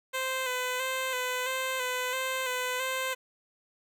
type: tone with vibrato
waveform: 10% pulse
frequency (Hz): 512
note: C5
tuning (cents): -38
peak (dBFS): -21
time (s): 0.13-3.15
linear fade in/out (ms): 20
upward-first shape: square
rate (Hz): 1.5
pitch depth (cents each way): 31
effects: none